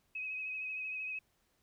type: tone with vibrato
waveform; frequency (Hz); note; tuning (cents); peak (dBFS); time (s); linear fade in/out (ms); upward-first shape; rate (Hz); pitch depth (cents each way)
sine; 2539; D#7; +34; -37; 0.15-1.19; 5; sine; 13; 28
effects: pink hiss -75 dBFS RMS until 1.62 s